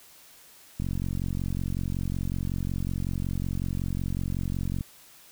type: click train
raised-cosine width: 5 ms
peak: -18 dBFS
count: 183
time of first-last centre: 0.8-4.809 s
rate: 45.4 Hz
effects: white hiss -53 dBFS RMS until 5.31 s